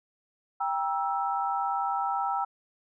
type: chord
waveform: sine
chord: E diminished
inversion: first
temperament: just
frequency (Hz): 791.1 / 949.3 / 1318.5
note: G5 / Bb5 / E6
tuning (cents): +16 / +31 / 0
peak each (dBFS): -29 / -32 / -31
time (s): 0.6-2.45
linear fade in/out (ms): 10
effects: none